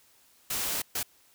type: noise bursts at uneven times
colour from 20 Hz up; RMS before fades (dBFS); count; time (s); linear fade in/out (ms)
white; -31; 2; 0.5-0.82 / 0.95-1.03; 5
effects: white hiss -62 dBFS RMS until 1.34 s